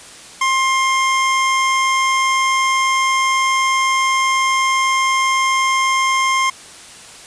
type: tone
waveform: 25% pulse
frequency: 1059 Hz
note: C6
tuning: 21 cents sharp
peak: -10 dBFS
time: 0.41-6.5 s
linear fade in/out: 5 ms
effects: white hiss -38 dBFS RMS until 7.26 s + resampled to 22050 Hz